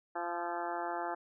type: harmonic tone with a mistuned harmonic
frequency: 172.9 Hz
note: F3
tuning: 17 cents flat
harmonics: 2 / 3 / 4 / 5 / 6 / 7 / 8 / 9 / 10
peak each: -42 / -46 / -39 / -39 / -46 / -46 / -46 / -47 / -50 dBFS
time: 0.15-1.15 s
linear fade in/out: 10 ms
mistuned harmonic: 8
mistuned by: -38 cents
effects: none